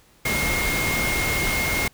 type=tone in noise; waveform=sine; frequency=2143 Hz; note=C7; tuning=41 cents sharp; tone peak=-24 dBFS; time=0.25-1.88 s; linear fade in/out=5 ms; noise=pink; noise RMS=-25 dBFS; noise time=0.25-1.88 s; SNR=-2 dB; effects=pink hiss -56 dBFS RMS until 1.93 s